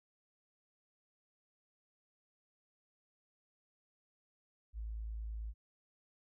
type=tone; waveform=sine; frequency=54.6 Hz; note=A1; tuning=13 cents flat; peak=-39 dBFS; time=4.73-5.54 s; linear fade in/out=50 ms; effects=none